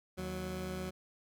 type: tone pair together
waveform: 20% pulse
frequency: 77.78 / 185.15 Hz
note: D#2 / F#3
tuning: 0 / +1 cents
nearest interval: octave + minor third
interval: 1501 cents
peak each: -38 / -34 dBFS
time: 0.17-0.91 s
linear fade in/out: 20 ms
effects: none